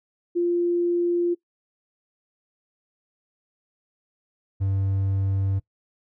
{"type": "tone pair in turn", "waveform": ["sine", "triangle"], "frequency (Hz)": [347.5, 97.24], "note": ["F4", "G2"], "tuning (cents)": [-9, -13], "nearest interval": "octave + minor seventh", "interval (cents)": 2204, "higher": "first", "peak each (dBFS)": -19, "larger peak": "neither", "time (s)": [[0.35, 1.35], [4.6, 5.6]], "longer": "neither", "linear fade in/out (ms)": 20, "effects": ["noise-tail reverb RT60 0.1 s tail -21 dB re dry"]}